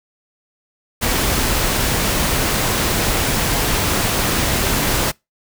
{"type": "noise", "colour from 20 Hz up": "pink", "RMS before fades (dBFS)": -18, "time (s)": [1.01, 5.12], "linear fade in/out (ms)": 20, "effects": ["noise-tail reverb RT60 0.2 s tail -24 dB re dry"]}